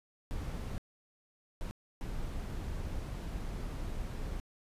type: noise bursts at uneven times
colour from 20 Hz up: brown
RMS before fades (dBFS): -38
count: 3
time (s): 0.31-0.78 / 1.61-1.71 / 2.01-4.4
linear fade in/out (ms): 0
effects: resampled to 32000 Hz